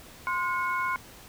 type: tone cluster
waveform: sine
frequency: 1042 / 1439 / 2196 Hz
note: C6 / F#6 / C#7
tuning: -7 / -49 / -17 cents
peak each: -28 / -31 / -34 dBFS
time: 0.27-0.96 s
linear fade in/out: 0 ms
effects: pink hiss -49 dBFS RMS until 1.28 s